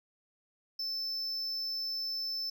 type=tone; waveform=triangle; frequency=5280 Hz; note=E8; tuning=2 cents sharp; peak=-32 dBFS; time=0.79-2.5 s; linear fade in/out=5 ms; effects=none